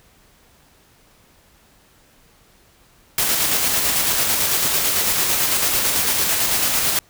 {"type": "noise with tremolo", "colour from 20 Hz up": "white", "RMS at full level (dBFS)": -18, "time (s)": [3.18, 6.99], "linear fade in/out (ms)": 2, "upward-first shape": "square", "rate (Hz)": 9, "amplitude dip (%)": 25, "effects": ["pink hiss -54 dBFS RMS until 7.09 s"]}